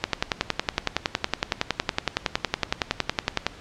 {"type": "click train", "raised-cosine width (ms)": 0.2, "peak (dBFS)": -3, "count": 38, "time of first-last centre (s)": [0.04, 3.466], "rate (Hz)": 10.8, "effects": ["pink hiss -45 dBFS RMS until 3.6 s", "low-pass 5000 Hz 12 dB/octave"]}